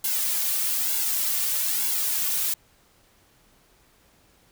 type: noise with flanger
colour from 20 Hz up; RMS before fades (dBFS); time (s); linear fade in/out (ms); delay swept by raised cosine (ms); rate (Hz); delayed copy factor
blue; -25; 0.04-2.54; 5; 1.6 to 3.1; 1.1; -0.75
effects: pink hiss -60 dBFS RMS until 4.51 s